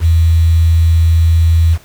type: tone with quantisation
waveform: sine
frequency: 82.41 Hz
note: E2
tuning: in tune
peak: -6 dBFS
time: 0-1.78 s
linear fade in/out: 50 ms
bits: 5
effects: pink hiss -44 dBFS RMS until 1.84 s